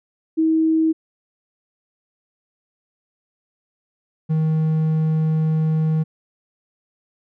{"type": "tone pair in turn", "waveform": ["sine", "triangle"], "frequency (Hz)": [320, 157.71], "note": ["D#4", "D#3"], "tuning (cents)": [49, 24], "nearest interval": "octave", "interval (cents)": 1225, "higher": "first", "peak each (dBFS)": -14, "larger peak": "neither", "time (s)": [[0.37, 0.93], [4.29, 6.04]], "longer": "second", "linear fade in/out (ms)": 20, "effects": []}